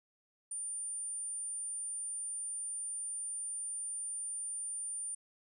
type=tone; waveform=sine; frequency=9190 Hz; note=D9; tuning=39 cents flat; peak=-37 dBFS; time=0.51-5.15 s; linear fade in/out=5 ms; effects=none